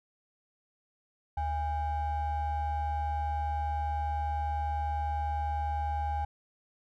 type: ring-modulated tone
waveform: triangle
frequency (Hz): 370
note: F#4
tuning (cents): 0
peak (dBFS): -24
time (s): 1.37-6.25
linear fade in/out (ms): 5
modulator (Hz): 445
effects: none